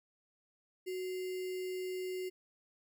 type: tone with sample-and-hold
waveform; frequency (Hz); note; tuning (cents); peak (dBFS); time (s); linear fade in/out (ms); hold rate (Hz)
sine; 370; F#4; 0; -36; 0.86-2.3; 20; 2450
effects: none